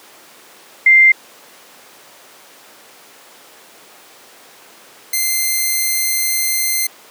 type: tone pair in turn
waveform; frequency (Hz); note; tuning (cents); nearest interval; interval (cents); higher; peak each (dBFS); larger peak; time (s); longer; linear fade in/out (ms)
sine / 5% pulse; 2093 / 2083; C7 / C7; 0 / -8; unison; 8; first; -5; neither; 0.86-1.12 / 5.13-6.87; second; 5
effects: pink hiss -42 dBFS RMS until 7.1 s + high-pass 400 Hz 12 dB/octave